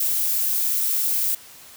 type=noise; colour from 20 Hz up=violet; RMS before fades=-22 dBFS; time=0-1.35 s; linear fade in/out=5 ms; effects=white hiss -45 dBFS RMS until 1.76 s